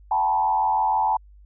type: tone with frequency modulation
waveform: sine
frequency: 867 Hz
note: A5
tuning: 26 cents flat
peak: -18 dBFS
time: 0.11-1.17 s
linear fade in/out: 5 ms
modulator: 86.3 Hz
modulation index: 1.1
effects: added 50 Hz sine -46 dBFS peak until 1.45 s